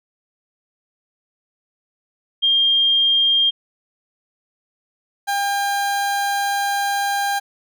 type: tone pair in turn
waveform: sine / 30% pulse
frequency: 3208 / 802 Hz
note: G7 / G5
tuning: +39 / +39 cents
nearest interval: 2 octaves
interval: 2400 cents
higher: first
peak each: -13 / -16 dBFS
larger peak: first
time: 2.42-3.51 / 5.27-7.4 s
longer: second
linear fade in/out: 20 ms
effects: none

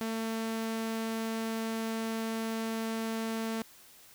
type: tone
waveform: sawtooth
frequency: 224.2 Hz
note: A3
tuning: 33 cents sharp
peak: -28 dBFS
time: 0.01-3.62 s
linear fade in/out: 0 ms
effects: white hiss -56 dBFS RMS until 4.14 s

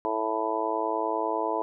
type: harmonic tone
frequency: 110 Hz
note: A2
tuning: in tune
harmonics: 3 / 4 / 5 / 6 / 7 / 8 / 9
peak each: -34 / -32 / -36 / -32 / -40 / -32 / -31 dBFS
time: 0.05-1.62 s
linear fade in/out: 0 ms
effects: none

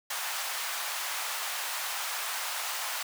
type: high-pass noise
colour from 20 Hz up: pink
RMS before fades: -34 dBFS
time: 0.1-3.03 s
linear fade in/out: 5 ms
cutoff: 790 Hz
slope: 24 dB/octave
effects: none

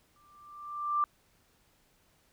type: tone with exponential growth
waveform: sine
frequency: 1181 Hz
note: D6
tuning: 9 cents sharp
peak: -23 dBFS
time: 0.16-1.04 s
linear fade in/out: 1 ms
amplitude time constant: 190 ms
effects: pink hiss -68 dBFS RMS until 2.32 s

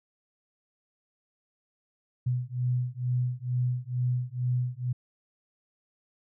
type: beating tone pair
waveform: sine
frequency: 123.47 / 125.67 Hz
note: B2 / B2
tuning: 0 / +31 cents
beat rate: 2.2 Hz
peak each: -29 dBFS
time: 2.26-4.93 s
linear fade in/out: 10 ms
effects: none

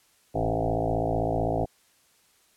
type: tone with frequency modulation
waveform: sine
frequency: 392 Hz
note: G4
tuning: in tune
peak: -23 dBFS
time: 0.34-1.66 s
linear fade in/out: 20 ms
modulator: 55.7 Hz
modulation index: 6.5
effects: white hiss -63 dBFS RMS until 2.56 s + low-pass 12000 Hz 12 dB/octave

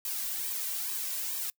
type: noise with flanger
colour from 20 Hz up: blue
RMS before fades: -34 dBFS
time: 0.05-1.5 s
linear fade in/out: 2 ms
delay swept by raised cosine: 1.4 to 2.39 ms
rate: 2.3 Hz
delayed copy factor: -0.8
effects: noise-tail reverb RT60 0.1 s tail -25 dB re dry

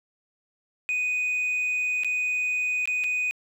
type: tone with dropouts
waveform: sine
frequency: 2489 Hz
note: D#7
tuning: in tune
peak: -21 dBFS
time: 0.89-3.31 s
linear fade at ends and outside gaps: 0 ms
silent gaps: 2.035-2.046 / 2.856-2.875 / 3.038-3.042 s
effects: tanh soft clip ceiling -22 dBFS + 9-bit

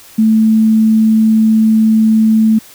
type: tone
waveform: sine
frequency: 220 Hz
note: A3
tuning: in tune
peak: -6 dBFS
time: 0.18-2.59 s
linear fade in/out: 10 ms
effects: white hiss -39 dBFS RMS until 2.74 s

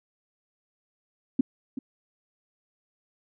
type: tone with echo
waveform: sine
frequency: 261.6 Hz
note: C4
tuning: in tune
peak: -16 dBFS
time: 1.39-1.41 s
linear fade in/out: 5 ms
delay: 380 ms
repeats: 1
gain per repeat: -13 dB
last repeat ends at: 1.79 s
effects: none

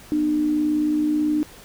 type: tone pair together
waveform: sine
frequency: 243.5 / 302 Hz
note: B3 / D4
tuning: -24 / +48 cents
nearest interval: major third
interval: 372 cents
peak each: -30 / -18 dBFS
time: 0.12-1.43 s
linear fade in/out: 0 ms
effects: pink hiss -45 dBFS RMS until 1.64 s

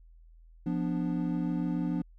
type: chord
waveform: triangle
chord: B diminished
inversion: second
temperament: equal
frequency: 174.61 / 246.9 / 293.7 Hz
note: F3 / B3 / D4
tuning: 0 / 0 / 0 cents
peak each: -29 / -32 / -31 dBFS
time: 0.66-2.02 s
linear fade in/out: 5 ms
effects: added 41 Hz sine -52 dBFS peak until 2.18 s

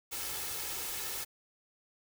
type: noise with comb filter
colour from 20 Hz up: white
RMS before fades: -38 dBFS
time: 0.11-1.25 s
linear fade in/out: 20 ms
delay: 2.3 ms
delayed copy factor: +0.5
effects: none

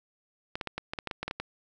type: clicks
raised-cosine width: 0.3 ms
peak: -17 dBFS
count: 12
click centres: 0.555 / 0.612 / 0.673 / 0.78 / 0.935 / 0.988 / 1.073 / 1.112 / 1.23 / 1.28 / 1.311 / 1.4 s
effects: none

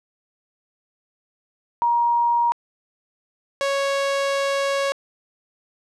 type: tone pair in turn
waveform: sine / sawtooth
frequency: 946 / 554 Hz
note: A#5 / C#5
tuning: +25 / -1 cents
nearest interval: major sixth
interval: 926 cents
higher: first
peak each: -16 dBFS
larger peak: neither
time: 1.82-2.52 / 3.61-4.92 s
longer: second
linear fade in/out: 0 ms
effects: low-pass 7000 Hz 12 dB/octave

